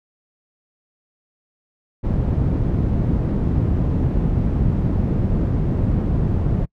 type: low-pass noise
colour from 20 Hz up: white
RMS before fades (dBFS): -19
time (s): 2.03-6.66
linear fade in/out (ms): 20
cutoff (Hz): 160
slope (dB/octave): 12
effects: noise-tail reverb RT60 0.1 s tail -26 dB re dry